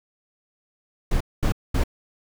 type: noise bursts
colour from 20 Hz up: brown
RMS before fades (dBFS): -20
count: 3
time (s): 1.11-1.838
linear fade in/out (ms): 5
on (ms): 96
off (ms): 220
effects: none